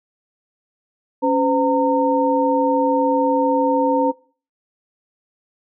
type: tone cluster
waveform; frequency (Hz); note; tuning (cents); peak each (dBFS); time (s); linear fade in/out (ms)
sine; 278 / 511 / 916; C#4 / C5 / A#5; +5 / -41 / -31; -19; 1.22-4.12; 20
effects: noise-tail reverb RT60 0.4 s tail -21 dB re dry